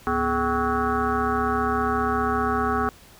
sine tone with frequency modulation, 770 Hz, G5, 31 cents flat, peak -20 dBFS, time 0.07-2.89 s, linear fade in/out 0 ms, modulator 175 Hz, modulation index 3.8, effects pink hiss -50 dBFS RMS until 3.19 s

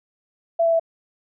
sine tone with pitch steps, 669 / 664.4 / 659.8 Hz, E5 / E5 / E5, +25 / +13 / +1 cents, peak -15 dBFS, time 0.59-0.797 s, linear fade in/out 10 ms, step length 69 ms, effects none

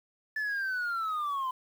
sine linear sweep, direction down, 1750 to 1013 Hz, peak -27 dBFS, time 0.36-1.51 s, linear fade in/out 5 ms, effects tanh soft clip ceiling -28 dBFS + 9-bit

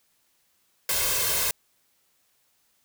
white noise with comb filter, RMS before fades -25 dBFS, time 0.89-1.51 s, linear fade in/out 2 ms, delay 1.9 ms, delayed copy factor +0.8, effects white hiss -68 dBFS RMS until 2.84 s

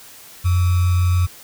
sine tone with sample-and-hold, 89.3 Hz, F2, 39 cents sharp, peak -13 dBFS, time 0.44-1.27 s, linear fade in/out 20 ms, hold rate 1225 Hz, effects white hiss -42 dBFS RMS until 1.43 s

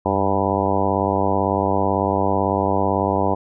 harmonic tone with a mistuned harmonic, 98 Hz, G2, in tune, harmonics 1 / 2 / 3 / 4 / 5 / 6 / 7 / 8 / 9 / 10, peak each -26 / -26 / -26 / -26 / -26 / -26 / -26 / -26 / -26 / -26 dBFS, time 0.05-3.35 s, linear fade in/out 10 ms, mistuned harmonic 1, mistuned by -140 cents, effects none

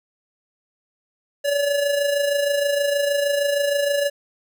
square tone with amplitude modulation, 571 Hz, D5, 49 cents flat, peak -17 dBFS, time 1.44-4.1 s, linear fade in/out 20 ms, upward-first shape sine, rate 26.4 Hz, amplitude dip 50%, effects none

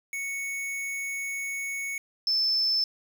square / sine tone pair in turn, 2217 / 5273 Hz, C#7 / E8, 0 / 0 cents, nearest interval octave + minor third, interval 1500 cents, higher second, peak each -31 / -22 dBFS, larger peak second, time 0.13-1.98 / 2.27-2.84 s, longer first, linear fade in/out 2 ms, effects 8-bit

